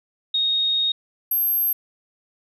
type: tone pair in turn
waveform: sine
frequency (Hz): 3729 / 12485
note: A#7 / G9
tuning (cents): 0 / -8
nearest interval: octave + major sixth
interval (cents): 2092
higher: second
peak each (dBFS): -18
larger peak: neither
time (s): 0.34-0.92 / 1.31-1.73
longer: first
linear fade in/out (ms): 5
effects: none